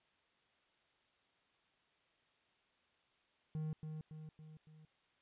triangle tone with echo, 155.56 Hz, D#3, in tune, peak -36 dBFS, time 3.55-3.73 s, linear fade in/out 0 ms, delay 280 ms, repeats 4, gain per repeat -5 dB, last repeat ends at 4.85 s, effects white hiss -75 dBFS RMS until 5.21 s + resampled to 8000 Hz

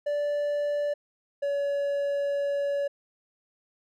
triangle tone pair in turn, 583 / 566.7 Hz, D5 / C#5, -13 / +38 cents, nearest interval unison, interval 49 cents, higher first, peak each -23 dBFS, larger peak neither, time 0.06-0.94 / 1.42-2.88 s, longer second, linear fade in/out 10 ms, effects none

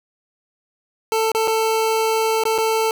25% pulse tone with dropouts, 444.1 Hz, A4, 16 cents sharp, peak -13 dBFS, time 1.12-2.91 s, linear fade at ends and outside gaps 1 ms, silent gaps 1.318-1.348 / 1.475-1.479 / 2.437-2.453 / 2.58-2.584 s, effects none

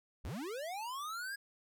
square linear sweep, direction up, 35.62 to 1661.2 Hz, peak -40 dBFS, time 0.24-1.36 s, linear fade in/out 10 ms, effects none

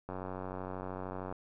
click train, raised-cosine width 1 ms, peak -26 dBFS, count 116, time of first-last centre 0.09-1.325 s, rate 93.1 Hz, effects none

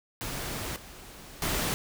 pink noise with level steps, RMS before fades -35 / -47 / -29 dBFS, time 0.21-1.74 s, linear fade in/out 0 ms, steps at 0.76 / 1.42 s, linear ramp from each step 2 ms, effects none

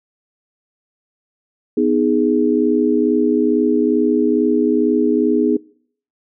sine chord, G# minor, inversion first, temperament just, 249.2 / 311.5 / 415.3 Hz, B3 / D#4 / G#4, +16 / +2 / 0 cents, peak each -17 dBFS, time 1.77-5.57 s, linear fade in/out 5 ms, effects noise-tail reverb RT60 0.6 s tail -24 dB re dry

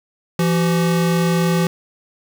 square tone pair together, 169.5 / 380.9 Hz, E3 / G4, +49 / -50 cents, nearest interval octave + major second, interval 1401 cents, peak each -16 / -23 dBFS, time 0.39-1.67 s, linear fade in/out 2 ms, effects 7-bit

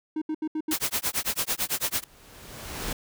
triangle tone bursts, 311.1 Hz, D#4, in tune, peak -24 dBFS, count 5, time 0.16-0.737 s, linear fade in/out 5 ms, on 57 ms, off 73 ms
white noise with tremolo, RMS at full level -25 dBFS, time 0.71-2.04 s, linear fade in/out 2 ms, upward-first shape sine, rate 9 Hz, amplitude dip 100%
pink noise with exponential growth, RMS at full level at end -30 dBFS, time 1.64-2.93 s, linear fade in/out 5 ms, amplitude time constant 280 ms
effects none

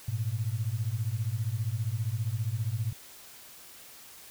sine beating tone pair, 103.83 / 118.83 Hz, G#2 / A#2, 0 / +34 cents, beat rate 15 Hz, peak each -31 / -31 dBFS, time 0.08-2.93 s, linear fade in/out 5 ms, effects white hiss -50 dBFS RMS until 4.3 s

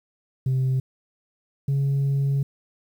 sine tone pair in turn, 130.81 / 138.62 Hz, C3 / C#3, 0 / 0 cents, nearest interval minor second, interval 100 cents, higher second, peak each -17 dBFS, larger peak neither, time 0.46-0.8 / 1.68-2.43 s, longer second, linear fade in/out 5 ms, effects tanh soft clip ceiling -18 dBFS + 9-bit

